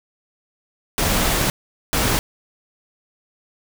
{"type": "noise bursts at uneven times", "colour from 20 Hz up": "pink", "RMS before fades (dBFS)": -19, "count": 2, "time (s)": [[0.98, 1.5], [1.93, 2.19]], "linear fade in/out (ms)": 0, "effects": []}